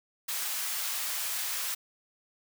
white high-pass noise, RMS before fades -33 dBFS, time 0.28-1.75 s, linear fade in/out 10 ms, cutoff 890 Hz, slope 12 dB/octave, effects none

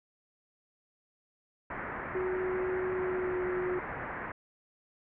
white low-pass noise, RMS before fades -39 dBFS, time 1.7-4.32 s, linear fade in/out 5 ms, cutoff 2000 Hz, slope 48 dB/octave
sine tone with pitch glide, 370 to 364.3 Hz, F#4 to F#4, 0 to -27 cents, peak -30 dBFS, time 2.15-3.79 s, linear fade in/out 2 ms, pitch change -27 cents, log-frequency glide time 2.98-3.44 s
effects none

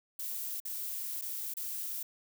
violet noise with dropouts, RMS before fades -38 dBFS, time 0.19-2.03 s, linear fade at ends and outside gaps 5 ms, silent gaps 0.602-0.651 / 1.214-1.22 / 1.539-1.568 s, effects none

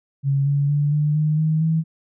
sine tone with pitch steps, 138.59 / 142.08 / 145.65 / 149.31 / 153.07 / 156.92 / 160.86 Hz, C#3 / C#3 / D3 / D3 / D#3 / D#3 / E3, 0 / +43 / -14 / +29 / -28 / +15 / -42 cents, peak -16 dBFS, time 0.23-1.84 s, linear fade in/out 50 ms, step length 230 ms, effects none

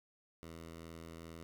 10% pulse tone, 82.41 Hz, E2, in tune, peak -40 dBFS, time 0.43-1.43 s, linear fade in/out 0 ms, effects none

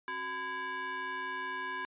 square ring-modulated tone, 319.4 Hz, D#4, 45 cents sharp, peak -33 dBFS, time 0.08-1.85 s, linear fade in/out 0 ms, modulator 1330 Hz, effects resampled to 8000 Hz

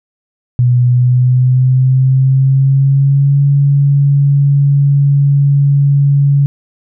sine tone with pitch glide, 123.47 to 141.01 Hz, B2 to C#3, 0 to +30 cents, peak -6 dBFS, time 0.59-6.46 s, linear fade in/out 0 ms, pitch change +230 cents, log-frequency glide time 0.87-3.41 s, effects none

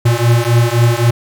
square beating tone pair, 116.54 / 120.34 Hz, A#2 / B2, 0 / -44 cents, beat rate 3.8 Hz, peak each -13 dBFS, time 0.05-1.11 s, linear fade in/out 10 ms, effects none

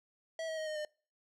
square tone with pitch steps, 650 / 638.5 / 627.1 / 616 / 605.1 Hz, E5 / D#5 / D#5 / D#5 / D#5, -24 / +45 / +13 / -17 / -48 cents, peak -37 dBFS, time 0.39-0.85 s, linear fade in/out 2 ms, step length 92 ms, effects noise-tail reverb RT60 0.4 s tail -25 dB re dry + low-pass 7000 Hz 12 dB/octave

